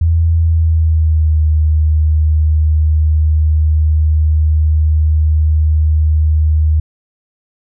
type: tone with pitch glide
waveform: sine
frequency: 82.41 to 77.34 Hz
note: E2 to D#2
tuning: 0 to -10 cents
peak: -8 dBFS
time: 0.01-6.8 s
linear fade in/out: 5 ms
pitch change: -110 cents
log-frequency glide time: 0.36-1.41 s
effects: none